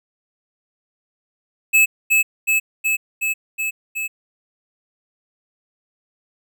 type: tone with echo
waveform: square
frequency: 2600 Hz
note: E7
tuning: 24 cents flat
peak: -11 dBFS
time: 1.73-1.86 s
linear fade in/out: 20 ms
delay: 370 ms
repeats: 6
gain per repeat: -2 dB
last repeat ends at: 4.08 s
effects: none